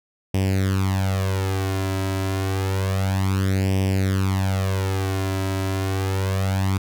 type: tone with flanger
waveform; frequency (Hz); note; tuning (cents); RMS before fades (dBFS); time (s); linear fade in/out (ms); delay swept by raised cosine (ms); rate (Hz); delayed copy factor
sawtooth; 95.9; G2; -37; -22; 0.34-6.78; 5; 0.36 to 3.06; 0.29; +0.8
effects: none